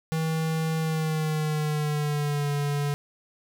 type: tone with pitch glide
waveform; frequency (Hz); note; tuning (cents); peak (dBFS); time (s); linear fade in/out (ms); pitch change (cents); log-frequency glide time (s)
square; 160.2 to 144.38; E3 to D3; -49 to -29; -25; 0.12-2.94; 0; -180; 0.79-2.5
effects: none